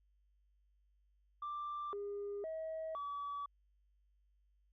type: tone with pitch steps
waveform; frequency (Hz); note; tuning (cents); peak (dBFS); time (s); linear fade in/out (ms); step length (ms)
sine; 1179 / 405.9 / 640 / 1144; D6 / G#4 / D#5 / D6; +6 / -40 / +49 / -46; -38; 1.42-3.46; 5; 510
effects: tanh soft clip ceiling -37 dBFS + added 50 Hz sine -70 dBFS peak until 4.72 s